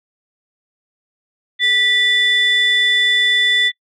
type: tone pair together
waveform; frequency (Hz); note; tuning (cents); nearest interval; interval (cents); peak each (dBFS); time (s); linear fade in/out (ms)
sine; 1961 / 3492; B6 / A7; -13 / -14; minor seventh; 999; -13; 1.59-3.72; 50
effects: noise-tail reverb RT60 0.1 s tail -24 dB re dry + tanh soft clip ceiling -7 dBFS